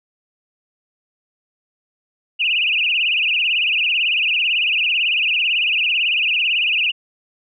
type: tone with vibrato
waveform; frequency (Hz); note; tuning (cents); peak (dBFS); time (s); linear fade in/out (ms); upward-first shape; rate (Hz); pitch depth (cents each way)
sine; 2677; E7; +26; -15; 2.39-6.92; 20; triangle; 18; 200
effects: none